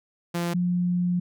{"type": "tone pair in turn", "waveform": ["sawtooth", "sine"], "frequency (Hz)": [172.2, 177.55], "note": ["F3", "F3"], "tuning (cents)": [-24, 29], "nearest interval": "minor second", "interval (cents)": 53, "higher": "second", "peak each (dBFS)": -21, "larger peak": "neither", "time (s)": [[0.34, 0.54], [0.54, 1.2]], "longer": "second", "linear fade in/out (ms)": 10, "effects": []}